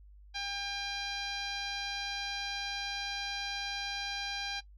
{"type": "tone with low-pass filter", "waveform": "10% pulse", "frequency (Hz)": 801, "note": "G5", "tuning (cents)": 37, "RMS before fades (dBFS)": -37, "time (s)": [0.34, 4.61], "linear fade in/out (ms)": 20, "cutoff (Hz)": 4800, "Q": 1.9, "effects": ["noise-tail reverb RT60 0.1 s tail -18 dB re dry", "added 50 Hz sine -52 dBFS peak until 4.77 s"]}